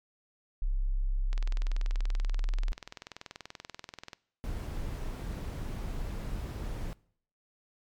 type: tone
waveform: sine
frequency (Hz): 33.31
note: C1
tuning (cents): +32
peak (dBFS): -26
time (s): 0.62-2.72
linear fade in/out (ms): 0
type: click train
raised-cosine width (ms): 0.2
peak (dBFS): -24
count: 59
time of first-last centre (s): 1.33-4.132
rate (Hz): 20.7
type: noise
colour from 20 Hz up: brown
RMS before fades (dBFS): -36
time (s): 4.44-6.93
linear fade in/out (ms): 0
effects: noise-tail reverb RT60 0.6 s tail -22 dB re dry + MP3 96 kbps